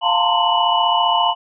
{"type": "tone cluster", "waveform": "sine", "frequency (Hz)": [701, 884, 919, 1040, 2953], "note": ["F5", "A5", "A#5", "C6", "F#7"], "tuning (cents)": [6, 8, -25, -11, -4], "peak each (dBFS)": -20, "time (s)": [0.01, 1.35], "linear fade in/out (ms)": 50, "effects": []}